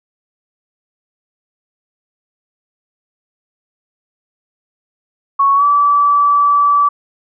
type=tone with pitch glide; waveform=sine; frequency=1108.7 to 1154.4 Hz; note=C#6 to D6; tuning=0 to -30 cents; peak=-8 dBFS; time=5.39-6.89 s; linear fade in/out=10 ms; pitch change=+70 cents; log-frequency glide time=5.55-5.64 s; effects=none